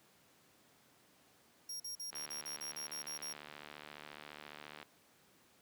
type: tone bursts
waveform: sawtooth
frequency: 5600 Hz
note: F8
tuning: 4 cents sharp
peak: -39 dBFS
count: 11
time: 1.69-3.33 s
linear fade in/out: 5 ms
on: 110 ms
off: 43 ms
type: click train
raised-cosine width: 0.3 ms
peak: -32 dBFS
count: 202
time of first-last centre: 2.13-4.828 s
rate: 74.5 Hz
effects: pink hiss -67 dBFS RMS until 5.61 s + high-pass 150 Hz 12 dB/octave